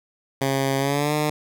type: tone with pitch glide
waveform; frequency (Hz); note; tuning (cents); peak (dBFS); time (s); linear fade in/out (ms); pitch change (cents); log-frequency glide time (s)
10% pulse; 135.9 to 150.79; C#3 to D3; -34 to +46; -12; 0.41-1.3; 5; +180; 0.78-1.14
effects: none